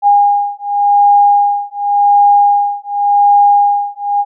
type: beating tone pair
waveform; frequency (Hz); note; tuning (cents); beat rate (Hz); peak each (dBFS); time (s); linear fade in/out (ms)
sine; 814 / 814.89; G#5 / G#5; -35 / -33; 0.89; -10; 0.02-4.25; 50
effects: none